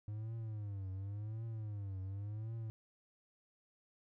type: tone with vibrato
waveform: triangle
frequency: 103.83 Hz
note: G#2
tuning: in tune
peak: -38 dBFS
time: 0.08-2.7 s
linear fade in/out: 0 ms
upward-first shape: triangle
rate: 0.91 Hz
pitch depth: 180 cents each way
effects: none